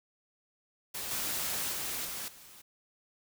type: noise with level steps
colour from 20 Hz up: white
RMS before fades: -38 / -34 / -36 / -39 / -53 dBFS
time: 0.94-2.62 s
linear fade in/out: 10 ms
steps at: 1.11 / 1.72 / 2.05 / 2.28 s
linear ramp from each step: 2 ms
effects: none